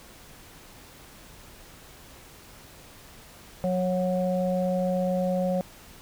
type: harmonic tone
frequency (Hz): 182.9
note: F#3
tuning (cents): -20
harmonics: 1 / 3 / 4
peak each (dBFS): -26 / -26 / -34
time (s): 3.64-5.61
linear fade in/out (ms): 0
effects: pink hiss -49 dBFS RMS until 6.01 s